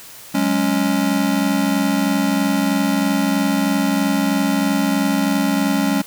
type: chord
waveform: square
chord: F# suspended second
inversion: none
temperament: just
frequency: 185 / 208.1 / 277.5 Hz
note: F#3 / G#3 / C#4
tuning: 0 / +4 / +2 cents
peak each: -24 / -21 / -19 dBFS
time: 0.34-6.02 s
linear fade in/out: 10 ms
effects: white hiss -39 dBFS RMS until 6.06 s